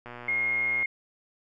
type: click train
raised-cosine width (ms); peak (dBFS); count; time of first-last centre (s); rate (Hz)
0.5; -26; 94; 0.06-0.829; 121
type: tone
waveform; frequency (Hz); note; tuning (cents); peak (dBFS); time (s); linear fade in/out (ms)
sine; 2143; C7; +41; -24; 0.28-0.86; 5
effects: none